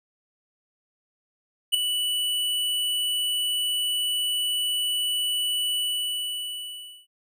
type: tone with ADSR envelope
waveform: square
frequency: 2962 Hz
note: F#7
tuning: 1 cent sharp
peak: -15 dBFS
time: 1.72-7.07 s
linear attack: 24 ms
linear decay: 5 ms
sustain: -9 dB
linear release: 1300 ms
effects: none

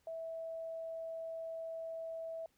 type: tone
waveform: sine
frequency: 654 Hz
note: E5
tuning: 14 cents flat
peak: -40 dBFS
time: 0.07-2.46 s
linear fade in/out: 2 ms
effects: pink hiss -75 dBFS RMS until 2.57 s

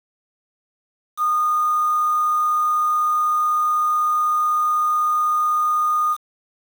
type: tone with quantisation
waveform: sine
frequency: 1226 Hz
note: D#6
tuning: 26 cents flat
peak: -16 dBFS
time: 1.17-6.17 s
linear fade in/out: 50 ms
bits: 6
effects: none

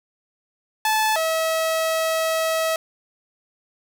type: tone pair in turn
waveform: sawtooth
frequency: 869 / 645 Hz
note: A5 / E5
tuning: -22 / -38 cents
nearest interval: perfect fourth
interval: 516 cents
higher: first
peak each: -14 / -16 dBFS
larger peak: first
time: 0.85-1.16 / 1.16-2.76 s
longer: second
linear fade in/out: 2 ms
effects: none

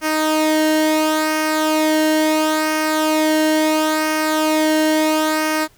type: tone with flanger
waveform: sawtooth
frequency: 311.1 Hz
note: D#4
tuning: in tune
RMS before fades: -17 dBFS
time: 0.01-5.68 s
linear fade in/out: 50 ms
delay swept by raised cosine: 0.26 to 0.84 ms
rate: 0.73 Hz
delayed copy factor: -0.55
effects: pink hiss -53 dBFS RMS until 5.77 s

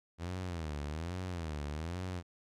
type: tone with vibrato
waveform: sawtooth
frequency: 81.9 Hz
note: E2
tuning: 11 cents flat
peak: -33 dBFS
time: 0.18-2.23 s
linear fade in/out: 50 ms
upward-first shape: sine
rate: 1.2 Hz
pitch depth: 210 cents each way
effects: low-pass 8000 Hz 12 dB/octave

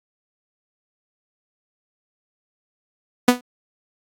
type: tone with exponential decay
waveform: sawtooth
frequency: 246.9 Hz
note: B3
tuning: in tune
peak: -3 dBFS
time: 3.28-3.41 s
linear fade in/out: 5 ms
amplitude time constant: 28 ms
effects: AAC 64 kbps

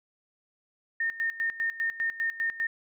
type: tone with tremolo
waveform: sine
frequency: 1826 Hz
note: A#6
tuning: 36 cents flat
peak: -25 dBFS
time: 1-2.67 s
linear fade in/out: 5 ms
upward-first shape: square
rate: 5 Hz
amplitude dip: 80%
effects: none

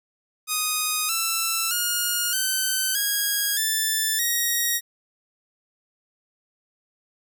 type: tone with pitch steps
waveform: 5% pulse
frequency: 1244.5 / 1333.8 / 1429.6 / 1532.2 / 1642.1 / 1760 / 1886.3 Hz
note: D#6 / E6 / F6 / G6 / G#6 / A6 / A#6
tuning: 0 / +20 / +40 / -40 / -20 / 0 / +20 cents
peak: -11 dBFS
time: 0.47-4.81 s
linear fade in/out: 50 ms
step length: 620 ms
effects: none

